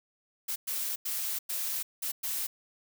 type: noise bursts at uneven times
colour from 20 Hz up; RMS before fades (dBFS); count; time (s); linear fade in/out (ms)
blue; -33; 6; 0.48-0.56 / 0.67-0.96 / 1.05-1.39 / 1.49-1.83 / 2.02-2.12 / 2.23-2.47; 10
effects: none